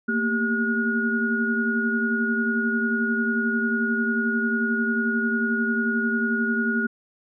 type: tone cluster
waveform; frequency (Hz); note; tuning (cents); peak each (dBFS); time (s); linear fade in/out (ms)
sine; 227.9 / 239.1 / 395.3 / 1443; A#3 / A#3 / G4 / F#6; -39 / +44 / +15 / -44; -24 / -31 / -31 / -24; 0.08-6.87; 10
effects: none